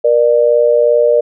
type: tone pair together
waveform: sine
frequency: 474.4 / 597.1 Hz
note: A#4 / D5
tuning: +30 / +29 cents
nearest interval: major third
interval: 399 cents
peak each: -10 dBFS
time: 0.04-1.21 s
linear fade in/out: 10 ms
effects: none